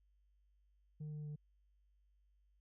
sine tone with pitch steps, 151.6 / 150.21 / 148.82 Hz, D#3 / D3 / D3, -45 / +39 / +23 cents, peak -40 dBFS, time 1-1.36 s, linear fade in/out 10 ms, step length 120 ms, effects tanh soft clip ceiling -42 dBFS + added 50 Hz sine -70 dBFS peak until 2.6 s

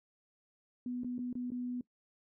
sine tone with dropouts, 246.9 Hz, B3, in tune, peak -35 dBFS, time 0.86-1.81 s, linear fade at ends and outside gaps 2 ms, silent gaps 1.035-1.045 / 1.182-1.19 / 1.329-1.353 / 1.504-1.518 s, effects noise-tail reverb RT60 0.1 s tail -20 dB re dry

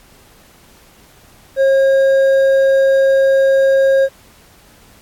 triangle tone with hard clipping, 540 Hz, C#5, 45 cents flat, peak -10 dBFS, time 1.56-4.09 s, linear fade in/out 50 ms, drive 8 dB, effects pink hiss -47 dBFS RMS until 5.01 s + AAC 64 kbps

